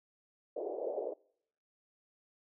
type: band-pass noise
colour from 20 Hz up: pink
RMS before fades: -38 dBFS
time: 0.56-1.14 s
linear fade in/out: 10 ms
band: 380 to 660 Hz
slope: 48 dB/octave
effects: noise-tail reverb RT60 0.7 s tail -26 dB re dry